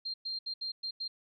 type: tone bursts at uneven times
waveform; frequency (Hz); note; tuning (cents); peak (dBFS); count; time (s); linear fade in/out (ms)
sine; 4186; C8; 0; -34; 6; 0.05-0.14 / 0.25-0.39 / 0.46-0.54 / 0.61-0.72 / 0.83-0.91 / 1-1.08; 10
effects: none